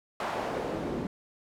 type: noise with band-pass filter sweep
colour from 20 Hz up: pink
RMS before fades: -33 dBFS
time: 0.2-1.07 s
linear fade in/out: 2 ms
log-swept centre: 910 to 250 Hz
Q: 1.2
effects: none